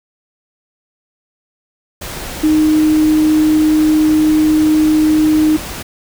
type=tone in noise; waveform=sine; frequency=309 Hz; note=D#4; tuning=12 cents flat; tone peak=-8 dBFS; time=2.43-5.57 s; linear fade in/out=10 ms; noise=pink; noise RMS=-26 dBFS; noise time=2.01-5.83 s; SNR=+15 dB; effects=none